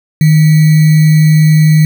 sine tone with sample-and-hold, 155.56 Hz, D#3, in tune, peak -3 dBFS, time 0.21-1.85 s, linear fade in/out 2 ms, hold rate 2100 Hz, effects none

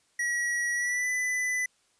square tone with pitch glide, 1919 to 1998.2 Hz, A#6 to B6, +50 to +20 cents, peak -27 dBFS, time 0.19-1.66 s, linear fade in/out 5 ms, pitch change +70 cents, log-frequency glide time 0.73-1.09 s, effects white hiss -68 dBFS RMS until 1.99 s + resampled to 22050 Hz

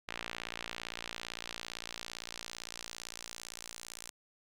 sawtooth tone with band-pass filter sweep, 57.7 Hz, A#1, 17 cents flat, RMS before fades -45 dBFS, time 0.08-4.1 s, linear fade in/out 5 ms, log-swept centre 2500 to 7900 Hz, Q 1.1, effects none

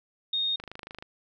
sine tone, 3700 Hz, A#7, 14 cents flat, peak -25 dBFS, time 0.33-0.56 s, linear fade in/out 5 ms
click train, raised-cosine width 0.3 ms, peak -24 dBFS, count 12, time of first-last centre 0.6-1.025 s, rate 25.9 Hz
effects none

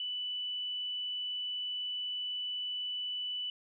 sine tone, 2978 Hz, F#7, 11 cents sharp, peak -34 dBFS, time 0-3.5 s, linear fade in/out 2 ms, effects none

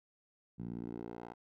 10% pulse tone with band-pass filter sweep, 58.27 Hz, A#1, in tune, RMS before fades -44 dBFS, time 0.58-1.34 s, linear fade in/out 20 ms, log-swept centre 160 to 770 Hz, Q 1.5, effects none

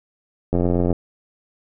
click train, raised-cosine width 2 ms, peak -7 dBFS, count 36, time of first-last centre 0.53-0.928 s, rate 88 Hz, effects none

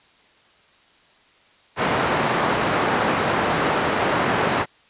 white band-pass noise, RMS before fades -21 dBFS, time 1.76-4.66 s, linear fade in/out 50 ms, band 110 to 1300 Hz, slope 12 dB/octave, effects white hiss -55 dBFS RMS until 4.89 s + resampled to 8000 Hz

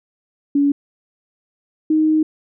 sine tone pair in turn, 284.1 / 311.7 Hz, C#4 / D#4, +43 / +3 cents, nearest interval major second, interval 160 cents, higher second, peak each -12 dBFS, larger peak neither, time 0.55-0.72 / 1.9-2.23 s, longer second, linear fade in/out 5 ms, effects none

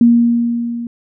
sine tone with level ramp, 235.8 Hz, A#3, 20 cents sharp, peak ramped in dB -4 to -21 dBFS, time 0.01-0.87 s, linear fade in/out 2 ms, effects none

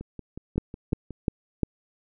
two click trains, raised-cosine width 3 ms, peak -10 / -24 dBFS, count 4 / 7, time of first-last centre 0.58-1.633 / 0.01-1.107 s, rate 2.85 / 5.47 Hz, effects none

